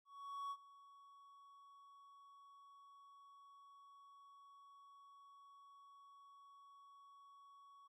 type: tone with ADSR envelope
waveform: triangle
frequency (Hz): 1119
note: C#6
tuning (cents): +16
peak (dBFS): -40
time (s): 0.05-7.88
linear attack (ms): 460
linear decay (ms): 54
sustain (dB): -19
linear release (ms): 14
effects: none